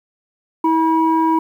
sine tone pair together, 323.2 / 967 Hz, E4 / B5, -34 / -37 cents, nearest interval octave + perfect fifth, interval 1897 cents, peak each -14 dBFS, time 0.64-1.39 s, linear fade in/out 5 ms, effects tanh soft clip ceiling -7 dBFS + 8-bit

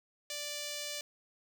5% pulse tone with notch filter, 587.3 Hz, D5, in tune, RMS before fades -40 dBFS, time 0.3-1.01 s, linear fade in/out 2 ms, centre 1300 Hz, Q 1.1, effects none

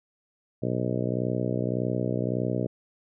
harmonic tone, 61.74 Hz, B1, in tune, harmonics 2 / 3 / 4 / 5 / 6 / 7 / 8 / 9 / 10, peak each -30 / -32 / -33 / -34 / -35 / -35 / -36 / -37 / -37 dBFS, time 0.62-2.67 s, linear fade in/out 10 ms, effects none

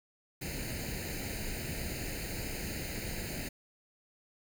pink noise with comb filter, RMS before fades -38 dBFS, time 0.41-3.49 s, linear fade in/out 10 ms, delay 0.44 ms, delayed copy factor +0.85, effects none

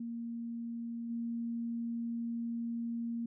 sine tone with level steps, 233.1 Hz, A#3, in tune, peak -37 / -34 dBFS, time 0-3.26 s, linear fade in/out 5 ms, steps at 1.09 s, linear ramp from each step 20 ms, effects none

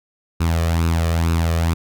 sawtooth tone with flanger, 83 Hz, E2, 12 cents sharp, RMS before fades -18 dBFS, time 0.4-1.74 s, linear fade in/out 10 ms, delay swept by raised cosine 0.76 to 1.7 ms, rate 2.2 Hz, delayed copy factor +0.6, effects none

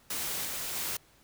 white noise with level steps, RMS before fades -34 / -36 / -34 dBFS, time 0.1-0.97 s, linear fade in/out 5 ms, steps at 0.45 / 0.75 s, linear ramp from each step 5 ms, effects pink hiss -62 dBFS RMS until 1.23 s

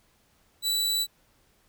sawtooth tone, 3951 Hz, B7, in tune, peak -21 dBFS, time 0.62-1.07 s, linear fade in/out 50 ms, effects pink hiss -65 dBFS RMS until 1.68 s

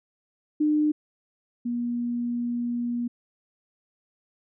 sine tone pair in turn, 301.9 / 239.6 Hz, D4 / A#3, +48 / +48 cents, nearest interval major third, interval 400 cents, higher first, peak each -19 / -25 dBFS, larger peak first, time 0.6-0.92 / 1.65-3.08 s, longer second, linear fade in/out 10 ms, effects none

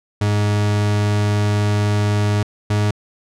40% pulse tone pair in turn, 103.83 / 104.38 Hz, G#2 / G#2, 0 / +9 cents, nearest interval unison, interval 9 cents, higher second, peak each -14 dBFS, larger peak neither, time 0.21-2.43 / 2.7-2.91 s, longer first, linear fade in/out 5 ms, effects low-pass 8000 Hz 12 dB/octave

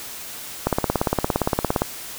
click train, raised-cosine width 1 ms, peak -4 dBFS, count 21, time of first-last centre 0.67-1.819 s, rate 17.4 Hz, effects white hiss -35 dBFS RMS until 2.18 s

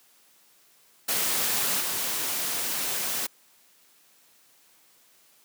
white noise with level steps, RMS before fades -26 / -29 dBFS, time 1.08-3.27 s, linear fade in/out 10 ms, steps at 1.8 s, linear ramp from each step 10 ms, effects white hiss -60 dBFS RMS until 5.44 s + high-pass 150 Hz 12 dB/octave

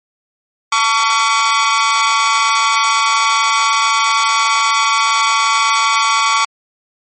sawtooth tone with amplitude modulation, 1130 Hz, C#6, 33 cents sharp, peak -3 dBFS, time 0.72-6.45 s, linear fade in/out 5 ms, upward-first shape sine, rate 240 Hz, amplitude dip 100%, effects MP3 32 kbps

